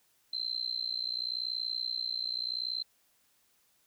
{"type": "tone with amplitude modulation", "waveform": "sine", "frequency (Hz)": 4107, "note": "C8", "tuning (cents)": -33, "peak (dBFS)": -28, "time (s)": [0.33, 2.83], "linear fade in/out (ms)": 5, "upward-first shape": "sine", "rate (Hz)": 60.8, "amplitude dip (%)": 95, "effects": ["white hiss -70 dBFS RMS until 3.86 s"]}